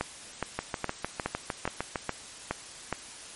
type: two click trains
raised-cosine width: 0.5 ms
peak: -14 / -13 dBFS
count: 10 / 8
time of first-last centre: 0.59-1.958 / 0.01-2.927 s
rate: 6.58 / 2.4 Hz
effects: white hiss -45 dBFS RMS until 3.35 s + MP3 48 kbps